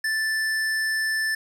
square tone, 1760 Hz, A6, in tune, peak -23 dBFS, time 0.04-1.35 s, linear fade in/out 5 ms, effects low-pass 12000 Hz 12 dB/octave + 9-bit

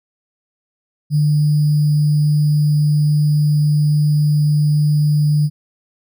sine tone with sample-and-hold, 149.4 Hz, D3, 30 cents sharp, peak -11 dBFS, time 1.1-5.5 s, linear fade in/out 50 ms, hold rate 4900 Hz, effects none

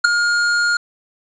square tone with ADSR envelope, 1420 Hz, F6, 28 cents sharp, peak -5 dBFS, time 0.04-0.77 s, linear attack 10 ms, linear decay 5 ms, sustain -10 dB, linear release 4 ms, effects resampled to 16000 Hz + 7-bit

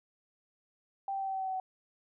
sine tone with pitch steps, 784 / 779.5 / 775 / 770.5 / 766.1 / 761.7 / 757.3 / 752.9 Hz, G5 / G5 / G5 / G5 / G5 / G5 / F#5 / F#5, 0 / -10 / -20 / -30 / -40 / -50 / +40 / +30 cents, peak -32 dBFS, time 1.08-1.6 s, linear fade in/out 2 ms, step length 65 ms, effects none

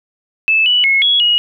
sine tone with pitch steps, 2622 / 2956 / 2176 / 3349 / 2894 Hz, E7 / F#7 / C#7 / G#7 / F#7, -10 / -2 / -33 / +14 / -39 cents, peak -9 dBFS, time 0.48-1.38 s, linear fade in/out 0 ms, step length 180 ms, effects none

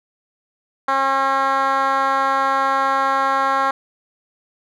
10% pulse tone with band-pass filter, 270.5 Hz, C#4, 42 cents flat, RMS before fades -18 dBFS, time 0.88-3.71 s, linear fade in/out 5 ms, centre 1100 Hz, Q 1.7, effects none

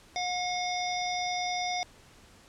harmonic tone with a mistuned harmonic, 721 Hz, F#5, 45 cents flat, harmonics 1 / 3 / 5 / 7 / 8, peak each -31 / -36 / -38 / -39 / -40 dBFS, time 0.16-1.83 s, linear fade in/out 0 ms, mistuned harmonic 8, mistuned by -15 cents, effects pink hiss -56 dBFS RMS until 2.48 s + low-pass 9000 Hz 12 dB/octave

